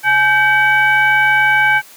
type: tone with frequency modulation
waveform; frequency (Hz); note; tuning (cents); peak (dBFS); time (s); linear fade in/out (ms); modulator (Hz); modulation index
sine; 1560; G6; -9; -9; 0.03-1.82; 50; 713; 1
effects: white hiss -41 dBFS RMS until 1.96 s + high-pass 200 Hz 12 dB/octave